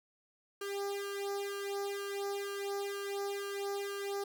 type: tone with flanger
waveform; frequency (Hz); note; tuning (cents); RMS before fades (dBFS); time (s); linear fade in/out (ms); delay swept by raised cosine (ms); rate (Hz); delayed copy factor
sawtooth; 400; G4; +35; -38; 0.61-4.24; 5; 1.8 to 2.34; 2.1; +1
effects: none